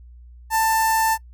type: tone with notch filter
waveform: sawtooth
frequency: 889 Hz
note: A5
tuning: 18 cents sharp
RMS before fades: -19 dBFS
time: 0.5-1.18 s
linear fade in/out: 50 ms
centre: 3300 Hz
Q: 0.81
effects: noise-tail reverb RT60 0.1 s tail -24 dB re dry + added 60 Hz sine -41 dBFS peak until 1.33 s